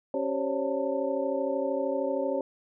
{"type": "tone cluster", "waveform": "sine", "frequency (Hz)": [274.7, 385.9, 535, 568, 892], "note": ["C#4", "G4", "C5", "C#5", "A5"], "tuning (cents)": [-16, -27, 38, 42, 23], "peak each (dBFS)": [-33, -34, -30, -31, -39], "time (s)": [0.14, 2.41], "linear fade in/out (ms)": 2, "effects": []}